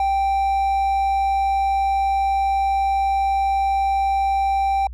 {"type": "tone", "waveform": "triangle", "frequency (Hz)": 784, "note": "G5", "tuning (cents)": 0, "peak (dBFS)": -15, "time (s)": [0, 4.87], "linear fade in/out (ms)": 2, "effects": ["added 60 Hz sine -31 dBFS peak until 4.93 s"]}